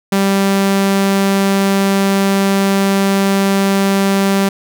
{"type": "tone", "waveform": "sawtooth", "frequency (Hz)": 196.1, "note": "G3", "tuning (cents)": 1, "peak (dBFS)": -7, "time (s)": [0.12, 4.49], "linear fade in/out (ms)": 5, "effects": []}